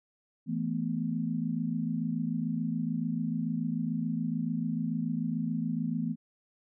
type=chord; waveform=sine; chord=E suspended fourth; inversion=none; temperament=equal; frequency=164.81 / 220 / 246.9 Hz; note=E3 / A3 / B3; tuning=0 / 0 / 0 cents; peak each=-33 dBFS; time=0.46-6.16 s; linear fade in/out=50 ms; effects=none